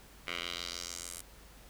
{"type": "tone with band-pass filter sweep", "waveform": "10% pulse", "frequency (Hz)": 86.7, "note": "F2", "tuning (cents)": -12, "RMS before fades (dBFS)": -41, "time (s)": [0.27, 1.21], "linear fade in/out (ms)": 5, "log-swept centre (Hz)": [2400, 10000], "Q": 2, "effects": ["added 50 Hz sine -56 dBFS peak until 1.69 s", "pink hiss -57 dBFS RMS until 1.69 s"]}